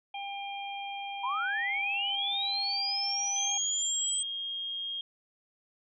harmonic tone, 799 Hz, G5, 33 cents sharp, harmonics 1 / 3 / 4, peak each -37 / -42 / -43 dBFS, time 0.14-3.58 s, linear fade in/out 5 ms
sine linear sweep, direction up, 938 to 8160 Hz, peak -29 dBFS, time 1.23-4.23 s, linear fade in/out 10 ms
sine tone, 3241 Hz, G#7, 43 cents flat, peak -33 dBFS, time 3.36-5.01 s, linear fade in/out 2 ms
effects none

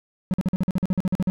triangle tone bursts, 185 Hz, F#3, in tune, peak -16 dBFS, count 14, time 0.31-1.3 s, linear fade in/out 0 ms, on 28 ms, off 46 ms, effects none

